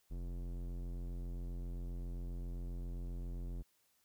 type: tone with low-pass filter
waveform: square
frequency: 43.76 Hz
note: F1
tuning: 4 cents sharp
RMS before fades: -42 dBFS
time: 0.1-3.63 s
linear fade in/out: 20 ms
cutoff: 360 Hz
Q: 0.75
effects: white hiss -75 dBFS RMS until 4.04 s